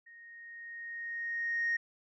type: tone with level ramp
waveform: sine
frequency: 1862 Hz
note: A#6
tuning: 2 cents flat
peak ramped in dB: -52 to -26 dBFS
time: 0.06-1.77 s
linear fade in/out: 10 ms
effects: tanh soft clip ceiling -25 dBFS